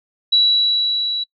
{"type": "tone with level ramp", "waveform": "sine", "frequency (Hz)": 3919, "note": "B7", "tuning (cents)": -14, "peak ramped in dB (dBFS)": [-10, -20], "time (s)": [0.32, 1.24], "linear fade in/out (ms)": 10, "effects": ["noise-tail reverb RT60 0.1 s tail -22 dB re dry"]}